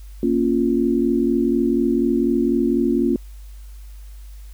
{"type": "chord", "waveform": "sine", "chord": "Bb minor", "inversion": "none", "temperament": "equal", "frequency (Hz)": [233.1, 277.2, 349.2], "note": ["Bb3", "Db4", "F4"], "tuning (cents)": [0, 0, 0], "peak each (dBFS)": -20, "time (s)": [0.23, 3.16], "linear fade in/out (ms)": 2, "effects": ["added 50 Hz sine -35 dBFS peak until 4.53 s", "white hiss -54 dBFS RMS until 4.53 s"]}